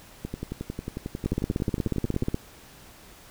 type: two click trains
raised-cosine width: 3 ms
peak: -12 / -18 dBFS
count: 19 / 23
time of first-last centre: 1.26-2.344 / 0.25-2.232 s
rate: 16.6 / 11.1 Hz
effects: pink hiss -50 dBFS RMS until 3.3 s